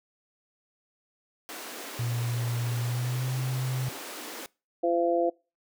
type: high-pass noise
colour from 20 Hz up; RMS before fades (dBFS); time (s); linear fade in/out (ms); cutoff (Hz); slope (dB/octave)
pink; -40; 1.49-4.46; 0; 240; 48
type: tone with pitch glide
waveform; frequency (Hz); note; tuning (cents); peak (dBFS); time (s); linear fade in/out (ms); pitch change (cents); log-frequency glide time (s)
sine; 119.3 to 128.6; A#2 to C3; +41 to -30; -27; 1.99-3.89; 5; +129; 2.81-3.3
type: harmonic tone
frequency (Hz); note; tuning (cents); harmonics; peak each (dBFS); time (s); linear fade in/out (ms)
170.9; F3; -37; 2 / 3 / 4; -27 / -27 / -27; 4.83-5.3; 10
effects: noise-tail reverb RT60 0.3 s tail -24 dB re dry